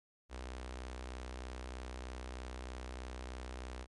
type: tone with notch filter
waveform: sawtooth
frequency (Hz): 63.2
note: B1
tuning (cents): +41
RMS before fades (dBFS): -45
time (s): 0.29-3.87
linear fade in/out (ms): 50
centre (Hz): 140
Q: 0.51
effects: low-pass 9000 Hz 12 dB/octave + MP3 48 kbps